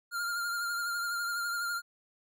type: tone with vibrato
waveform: square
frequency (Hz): 1401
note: F6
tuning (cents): +5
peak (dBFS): -32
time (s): 0.11-1.82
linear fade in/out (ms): 50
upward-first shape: sine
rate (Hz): 12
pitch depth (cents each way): 32
effects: none